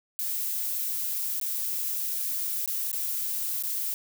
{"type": "noise with dropouts", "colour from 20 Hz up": "violet", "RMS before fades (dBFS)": -30, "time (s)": [0.19, 3.94], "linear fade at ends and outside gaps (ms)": 0, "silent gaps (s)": [[1.399, 1.413], [2.66, 2.676], [2.915, 2.929], [3.625, 3.636]], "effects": []}